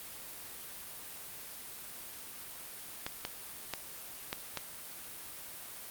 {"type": "clicks", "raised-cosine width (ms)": 0.2, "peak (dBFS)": -17, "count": 5, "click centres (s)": [3.065, 3.251, 3.737, 4.329, 4.573], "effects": ["white hiss -46 dBFS RMS until 5.9 s", "Opus 32 kbps"]}